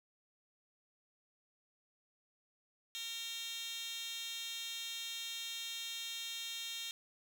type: tone with high-pass filter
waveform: 10% pulse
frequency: 460 Hz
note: A#4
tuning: 23 cents flat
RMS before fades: -43 dBFS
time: 2.95-6.91 s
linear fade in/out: 0 ms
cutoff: 3800 Hz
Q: 5
effects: none